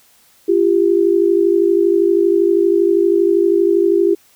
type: tone pair together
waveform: sine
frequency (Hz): 343.2 / 395.8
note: F4 / G4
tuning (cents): -30 / +17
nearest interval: major second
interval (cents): 247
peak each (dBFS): -13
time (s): 0.48-4.15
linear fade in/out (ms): 10
effects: white hiss -52 dBFS RMS until 4.35 s